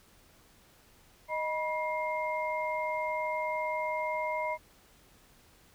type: tone cluster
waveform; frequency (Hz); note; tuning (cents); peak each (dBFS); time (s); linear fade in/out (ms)
sine; 622 / 971 / 2117; D#5 / B5 / C7; -1 / -30 / +20; -34 / -33 / -37; 1.28-4.58; 50
effects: pink hiss -61 dBFS RMS until 5.74 s